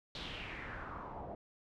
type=noise with low-pass filter sweep; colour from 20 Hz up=pink; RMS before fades=-45 dBFS; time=0.15-1.35 s; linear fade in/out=2 ms; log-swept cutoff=4000 to 650 Hz; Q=3.9; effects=none